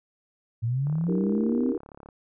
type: linear sweep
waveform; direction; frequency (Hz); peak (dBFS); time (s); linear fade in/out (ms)
sine; up; 110 to 263.1; -23; 0.62-1.73; 20
type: click train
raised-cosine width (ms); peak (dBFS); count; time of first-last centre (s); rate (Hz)
1; -31; 44; 0.87-2.088; 35.3
type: chord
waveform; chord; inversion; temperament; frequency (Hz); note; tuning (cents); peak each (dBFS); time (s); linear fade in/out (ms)
sine; E half-diminished seventh; third; equal with one note detuned; 298.5 / 329.6 / 392 / 466.2; D4 / E4 / G4 / Bb4; +28 / 0 / 0 / 0; -32; 1.08-1.78; 5
effects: none